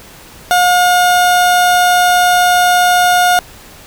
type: tone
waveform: 30% pulse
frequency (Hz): 717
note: F5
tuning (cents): +45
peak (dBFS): -5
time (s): 0.51-3.39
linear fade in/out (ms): 0
effects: pink hiss -37 dBFS RMS until 3.86 s